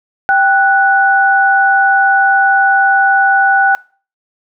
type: tone pair together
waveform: sine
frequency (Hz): 784 / 1478.3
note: G5 / F#6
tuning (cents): 0 / -2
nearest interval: major seventh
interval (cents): 1098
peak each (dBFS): -10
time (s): 0.29-3.75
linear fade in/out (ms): 0
effects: noise-tail reverb RT60 0.4 s tail -24 dB re dry